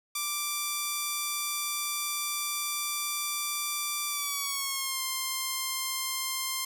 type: tone with pitch glide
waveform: 5% pulse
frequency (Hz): 1174.7 to 1052.6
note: D6 to C6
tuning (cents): 0 to +10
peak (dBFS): -18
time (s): 0.15-6.65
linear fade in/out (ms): 5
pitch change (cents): -190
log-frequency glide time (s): 4.08-5.01
effects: none